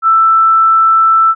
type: tone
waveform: sine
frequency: 1326 Hz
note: E6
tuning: 10 cents sharp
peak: -5 dBFS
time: 0.02-1.35 s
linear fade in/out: 50 ms
effects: none

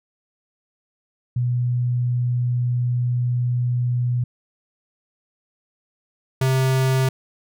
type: tone pair in turn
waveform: sine / square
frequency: 122.7 / 131.57 Hz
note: B2 / C3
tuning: -11 / +10 cents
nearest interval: minor second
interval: 121 cents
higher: second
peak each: -18 / -17 dBFS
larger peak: second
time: 1.36-4.24 / 6.41-7.09 s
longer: first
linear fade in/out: 5 ms
effects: none

